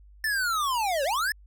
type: linear two-way sweep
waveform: square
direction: down then up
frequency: 1790 to 523.3 to 1790 Hz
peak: -25 dBFS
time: 0.24-1.32 s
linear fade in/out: 2 ms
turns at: 1.04 s
effects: added 50 Hz sine -49 dBFS peak until 1.46 s